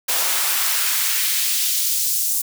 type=noise with high-pass filter sweep; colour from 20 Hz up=white; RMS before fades=-20 dBFS; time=0.08-2.42 s; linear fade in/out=10 ms; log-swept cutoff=530 to 7700 Hz; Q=0.95; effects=none